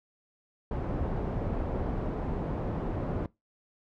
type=low-pass noise; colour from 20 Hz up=pink; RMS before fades=-32 dBFS; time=0.71-3.26 s; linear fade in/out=2 ms; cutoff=690 Hz; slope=12 dB/octave; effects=noise-tail reverb RT60 0.2 s tail -21 dB re dry